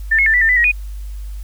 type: tone with pitch steps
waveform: sine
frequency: 1787 / 2173 / 1779 / 1965 / 1801 / 1994 / 1895 / 2468 Hz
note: A6 / C#7 / A6 / B6 / A6 / B6 / A#6 / D#7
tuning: +26 / -35 / +19 / -9 / +40 / +16 / +28 / -15 cents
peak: -10 dBFS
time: 0.11-0.718 s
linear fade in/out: 10 ms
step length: 76 ms
effects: added 50 Hz sine -25 dBFS peak until 1.43 s + white hiss -49 dBFS RMS until 1.43 s